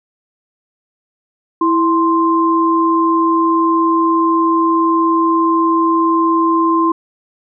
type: tone pair together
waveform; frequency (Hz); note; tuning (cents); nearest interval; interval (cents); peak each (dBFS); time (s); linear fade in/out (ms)
sine; 329.6 / 1046.4; E4 / C6; 0 / 0; octave + minor sixth; 2000; -13; 1.61-6.92; 5
effects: none